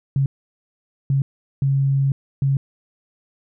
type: tone bursts at uneven times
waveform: sine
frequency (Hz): 137.1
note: C#3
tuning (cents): -19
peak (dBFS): -15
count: 4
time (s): 0.16-0.26 / 1.1-1.22 / 1.62-2.12 / 2.42-2.57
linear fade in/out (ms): 2
effects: none